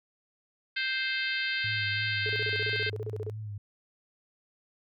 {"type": "harmonic tone", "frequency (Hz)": 523.3, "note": "C5", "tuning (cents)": 0, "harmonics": [3, 4, 5, 6, 7, 8, 9], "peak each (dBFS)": [-32, -34, -36, -38, -39, -40, -41], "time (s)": [0.76, 2.9], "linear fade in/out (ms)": 10}
{"type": "tone with vibrato", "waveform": "sine", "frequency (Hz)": 105.1, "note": "G#2", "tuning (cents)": 21, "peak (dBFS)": -35, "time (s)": [1.64, 3.58], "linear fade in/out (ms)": 5, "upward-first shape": "sine", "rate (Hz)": 3, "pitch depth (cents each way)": 55}
{"type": "tone bursts", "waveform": "sine", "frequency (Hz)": 428.9, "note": "A4", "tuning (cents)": -44, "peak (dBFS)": -33, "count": 16, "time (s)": [2.26, 3.298], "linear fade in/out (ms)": 0, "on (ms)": 33, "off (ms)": 34}
{"effects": []}